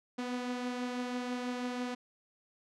sawtooth beating tone pair, 246.9 / 253 Hz, B3 / B3, 0 / +42 cents, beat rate 6.1 Hz, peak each -31 / -40 dBFS, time 0.18-1.95 s, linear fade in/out 10 ms, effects low-pass 6000 Hz 12 dB/octave

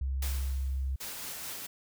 sine tone, 66.6 Hz, C2, 31 cents sharp, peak -29 dBFS, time 0.01-0.96 s, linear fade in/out 5 ms
white noise with exponential decay, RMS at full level -37 dBFS, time 0.22-1.1 s, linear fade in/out 5 ms, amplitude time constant 190 ms
white noise with tremolo, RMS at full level -39 dBFS, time 1-1.67 s, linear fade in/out 10 ms, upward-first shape sine, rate 4.6 Hz, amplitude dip 25%
effects none

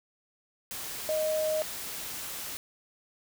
sine tone in noise, 622.3 Hz, D#5, in tune, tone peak -26 dBFS, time 1.09-1.62 s, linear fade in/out 0 ms, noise white, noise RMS -38 dBFS, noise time 0.71-2.57 s, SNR +9 dB, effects none

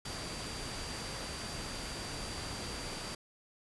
sine tone in noise, 4699 Hz, D8, in tune, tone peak -47 dBFS, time 0.05-3.15 s, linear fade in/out 5 ms, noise pink, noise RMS -41 dBFS, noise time 0.05-3.15 s, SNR -9 dB, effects resampled to 24000 Hz

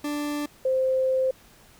40% pulse / sine tone pair in turn, 293.7 / 522.1 Hz, D4 / C5, 0 / -4 cents, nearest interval minor seventh, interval 996 cents, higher second, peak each -26 / -20 dBFS, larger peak second, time 0.04-0.46 / 0.65-1.31 s, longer second, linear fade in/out 5 ms, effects pink hiss -54 dBFS RMS until 1.79 s

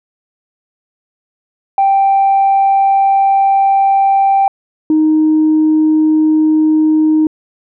sine tone pair in turn, 784 / 311.1 Hz, G5 / D#4, 0 / 0 cents, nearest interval octave + major third, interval 1600 cents, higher first, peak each -6 dBFS, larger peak neither, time 1.78-4.48 / 4.9-7.27 s, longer first, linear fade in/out 2 ms, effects tanh soft clip ceiling -4 dBFS

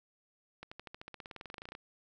accelerating click train, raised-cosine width 0.3 ms, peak -29 dBFS, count 22, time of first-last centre 0.63-1.751 s, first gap 85 ms, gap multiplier 0.95, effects none

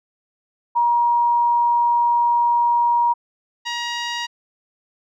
sine / 10% pulse tone pair in turn, 950 / 950 Hz, A#5 / A#5, +33 / +33 cents, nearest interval unison, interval 0 cents, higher neither, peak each -14 dBFS, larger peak neither, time 0.75-3.14 / 3.65-4.27 s, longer first, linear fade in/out 20 ms, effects low-pass 5000 Hz 12 dB/octave

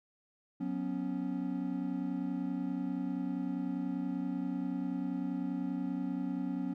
triangle chord, F# suspended fourth, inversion none, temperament equal with one note detuned, 182.24 / 246.9 / 277.2 Hz, F#3 / B3 / C#4, -26 / 0 / 0 cents, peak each -36 / -36 / -34 dBFS, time 0.6-6.74 s, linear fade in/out 10 ms, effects none

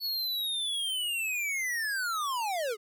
square linear sweep, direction down, 4435 to 400 Hz, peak -30 dBFS, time 0-2.77 s, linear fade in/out 50 ms, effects none

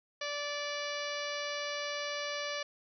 harmonic tone, 582 Hz, D5, 16 cents flat, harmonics 1 / 2 / 3 / 4 / 5 / 6 / 7 / 8 / 9 / 10, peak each -39 / -43 / -42 / -43 / -45 / -47 / -47 / -46 / -51 / -49 dBFS, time 0.21-2.63 s, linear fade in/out 5 ms, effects none

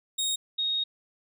25% pulse / sine tone pair in turn, 3738 / 3738 Hz, A#7 / A#7, +4 / +4 cents, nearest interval unison, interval 0 cents, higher neither, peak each -22 / -25 dBFS, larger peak first, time 0.18-0.36 / 0.58-0.84 s, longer second, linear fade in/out 10 ms, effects none

